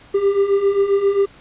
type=beating tone pair; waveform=triangle; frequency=392 / 399.5 Hz; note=G4 / G4; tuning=0 / +33 cents; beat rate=7.5 Hz; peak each=-18 / -13 dBFS; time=0.14-1.26 s; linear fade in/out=10 ms; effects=pink hiss -46 dBFS RMS until 1.4 s + resampled to 8000 Hz